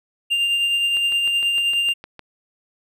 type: tone with tremolo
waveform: triangle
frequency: 2794 Hz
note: F7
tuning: in tune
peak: -14 dBFS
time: 0.3-1.94 s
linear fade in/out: 20 ms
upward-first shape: triangle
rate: 9.6 Hz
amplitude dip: 35%
type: click train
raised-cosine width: 0.3 ms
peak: -21 dBFS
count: 9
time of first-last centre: 0.97-2.193 s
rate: 6.54 Hz
effects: none